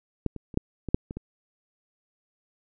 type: clicks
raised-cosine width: 3 ms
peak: -12 / -24 / -28 / -9 / -19 / -6 / -22 / -21 dBFS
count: 8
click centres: 0.263 / 0.363 / 0.542 / 0.574 / 0.887 / 0.945 / 1.109 / 1.17 s
effects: none